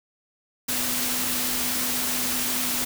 sine tone in noise, 249.4 Hz, B3, 17 cents sharp, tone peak -35 dBFS, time 0.68-2.85 s, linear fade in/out 10 ms, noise white, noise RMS -26 dBFS, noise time 0.68-2.85 s, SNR -12 dB, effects none

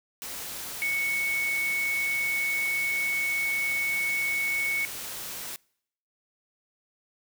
sine tone in noise, 2217 Hz, C#7, in tune, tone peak -25 dBFS, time 0.82-4.85 s, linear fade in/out 0 ms, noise white, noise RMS -37 dBFS, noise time 0.22-5.56 s, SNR +9 dB, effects noise-tail reverb RT60 0.7 s tail -26 dB re dry

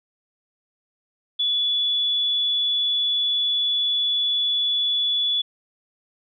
sine tone, 3429 Hz, A7, 45 cents flat, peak -19 dBFS, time 1.39-5.42 s, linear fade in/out 10 ms, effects none

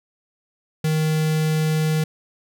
square tone with notch filter, 156.2 Hz, D#3, 7 cents sharp, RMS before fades -20 dBFS, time 0.84-2.04 s, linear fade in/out 5 ms, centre 970 Hz, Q 1.5, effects none

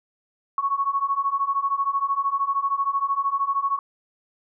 sine beating tone pair, 1100 / 1113 Hz, C#6 / C#6, -14 / +7 cents, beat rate 13 Hz, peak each -25 / -23 dBFS, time 0.58-3.79 s, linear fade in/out 2 ms, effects none

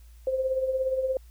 sine tone with tremolo, 523.3 Hz, C5, in tune, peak -21 dBFS, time 0.27-1.17 s, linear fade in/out 2 ms, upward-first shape triangle, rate 17 Hz, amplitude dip 65%, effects added 58 Hz sine -47 dBFS peak until 1.3 s + white hiss -63 dBFS RMS until 1.3 s

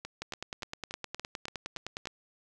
two click trains, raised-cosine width 0.2 ms, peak -22 / -19 dBFS, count 8 / 19, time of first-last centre 0.05-2.056 / 0.22-2.072 s, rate 3.49 / 9.72 Hz, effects none

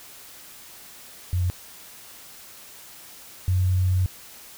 sine tone pair in turn, 90 / 92.21 Hz, F#2 / F#2, -47 / -5 cents, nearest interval unison, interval 42 cents, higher second, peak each -20 / -18 dBFS, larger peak second, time 1.33-1.5 / 3.48-4.06 s, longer second, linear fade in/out 0 ms, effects white hiss -45 dBFS RMS until 4.57 s

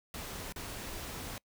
pink noise with dropouts, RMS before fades -42 dBFS, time 0.14-1.38 s, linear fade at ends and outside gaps 1 ms, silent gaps 0.524-0.56 s, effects noise-tail reverb RT60 0.1 s tail -25 dB re dry

